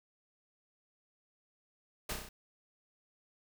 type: noise with echo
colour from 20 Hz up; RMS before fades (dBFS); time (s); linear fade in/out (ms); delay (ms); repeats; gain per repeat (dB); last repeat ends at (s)
pink; -37; 2.09-2.13; 5; 32; 5; -3; 2.29
effects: none